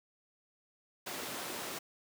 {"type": "high-pass noise", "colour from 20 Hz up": "pink", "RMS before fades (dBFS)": -41, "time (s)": [1.06, 1.79], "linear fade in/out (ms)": 10, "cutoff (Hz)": 280, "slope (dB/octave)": 12, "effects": []}